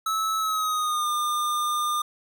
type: tone with pitch glide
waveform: square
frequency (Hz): 1300 to 1206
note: E6 to D6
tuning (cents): -24 to +46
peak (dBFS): -24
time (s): 0.06-2.02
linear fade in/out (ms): 5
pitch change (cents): -130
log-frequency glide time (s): 0.39-1.09
effects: none